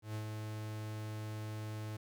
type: tone with ADSR envelope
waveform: 45% pulse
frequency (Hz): 107.6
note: A2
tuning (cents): -38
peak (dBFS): -37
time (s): 0.02-1.97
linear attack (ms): 130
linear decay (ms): 82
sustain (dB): -3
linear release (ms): 8
effects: 12-bit